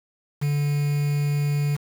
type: tone with quantisation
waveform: triangle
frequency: 145.2 Hz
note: D3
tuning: 19 cents flat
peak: -18 dBFS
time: 0.41-1.77 s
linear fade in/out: 20 ms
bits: 6
effects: none